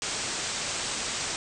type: low-pass noise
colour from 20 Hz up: white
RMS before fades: -32 dBFS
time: 0.02-1.36 s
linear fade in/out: 0 ms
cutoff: 8500 Hz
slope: 96 dB/octave
effects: none